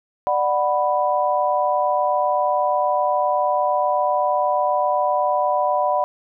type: chord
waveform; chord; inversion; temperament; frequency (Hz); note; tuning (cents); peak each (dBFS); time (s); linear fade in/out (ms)
sine; B minor; first; just; 592.7 / 740.8 / 987.8; D5 / F#5 / B5; +16 / +2 / 0; -21; 0.27-6.04; 0
effects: none

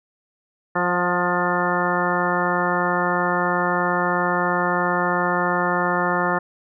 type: harmonic tone with a mistuned harmonic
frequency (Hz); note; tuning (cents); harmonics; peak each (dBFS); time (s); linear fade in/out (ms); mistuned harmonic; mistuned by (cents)
177; F3; +23; 1 / 2 / 3 / 4 / 5 / 6 / 7 / 8 / 10; -27 / -27 / -27 / -27 / -27 / -27 / -27 / -27 / -27; 0.75-6.39; 10; 4; +20
effects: none

